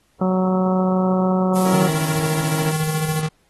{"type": "harmonic tone", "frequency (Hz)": 185.8, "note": "F#3", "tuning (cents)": 7, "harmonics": [1, 2, 3, 4, 5, 6, 7], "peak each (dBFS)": [-17, -25, -24, -29, -30, -34, -32], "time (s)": [0.21, 1.88], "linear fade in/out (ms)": 5}
{"type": "noise", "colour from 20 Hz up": "blue", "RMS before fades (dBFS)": -29, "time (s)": [1.55, 3.22], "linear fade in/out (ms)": 10}
{"type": "chord", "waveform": "sawtooth", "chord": "A# diminished", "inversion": "first", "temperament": "equal", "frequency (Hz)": [277.2, 329.6, 466.2], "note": ["C#4", "E4", "A#4"], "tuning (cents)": [0, 0, 0], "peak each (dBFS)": -27, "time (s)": [1.65, 2.72], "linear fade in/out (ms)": 5}
{"type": "tone with tremolo", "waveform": "square", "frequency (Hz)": 156.2, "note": "D#3", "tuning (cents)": 7, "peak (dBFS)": -19, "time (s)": [1.73, 3.29], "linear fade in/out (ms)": 10, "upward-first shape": "square", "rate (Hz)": 14, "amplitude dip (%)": 45}
{"effects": ["pink hiss -62 dBFS RMS until 3.49 s", "AAC 32 kbps"]}